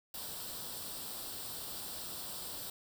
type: noise with comb filter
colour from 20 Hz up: white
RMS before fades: -43 dBFS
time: 0.14-2.7 s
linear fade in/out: 2 ms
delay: 0.23 ms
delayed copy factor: +0.65
effects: none